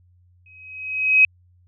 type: tone with exponential growth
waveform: sine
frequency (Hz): 2537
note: D#7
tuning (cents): +33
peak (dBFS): -8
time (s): 0.46-1.25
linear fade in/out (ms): 2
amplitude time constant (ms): 170
effects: added 89 Hz sine -53 dBFS peak until 1.67 s